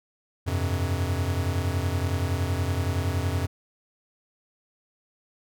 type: chord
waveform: square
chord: F suspended second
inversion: none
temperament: equal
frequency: 87.31 / 98 / 130.81 Hz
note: F2 / G2 / C3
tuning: 0 / 0 / 0 cents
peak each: -27 / -30 / -33 dBFS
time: 0.46-3.47 s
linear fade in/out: 20 ms
effects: none